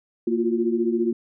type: tone cluster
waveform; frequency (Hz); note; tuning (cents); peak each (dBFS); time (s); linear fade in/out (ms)
sine; 230.7 / 343.2 / 357.9; A#3 / F4 / F4; -18 / -30 / +42; -24; 0.27-1.13; 5
effects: none